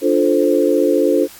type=chord; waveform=sine; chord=D minor seventh; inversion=none; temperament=equal; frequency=293.7 / 349.2 / 440 / 523.3 Hz; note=D4 / F4 / A4 / C5; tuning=0 / 0 / 0 / 0 cents; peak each=-17 dBFS; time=0.01-1.28 s; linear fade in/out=50 ms; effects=white hiss -40 dBFS RMS until 1.39 s + AAC 64 kbps